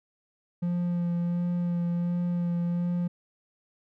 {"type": "tone with vibrato", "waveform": "triangle", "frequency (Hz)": 174, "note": "F3", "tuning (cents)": -6, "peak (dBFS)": -23, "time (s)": [0.62, 3.08], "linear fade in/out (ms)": 10, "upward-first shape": "sine", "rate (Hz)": 1.4, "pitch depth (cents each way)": 15, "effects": []}